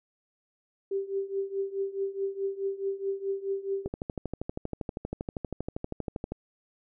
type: tone with tremolo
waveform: sine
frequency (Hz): 392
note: G4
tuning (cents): 0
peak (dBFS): -25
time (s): 0.91-3.88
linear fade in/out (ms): 5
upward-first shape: triangle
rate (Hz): 4.7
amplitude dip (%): 90
type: click train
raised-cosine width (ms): 2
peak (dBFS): -19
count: 32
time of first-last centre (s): 3.86-6.32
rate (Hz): 12.6
effects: none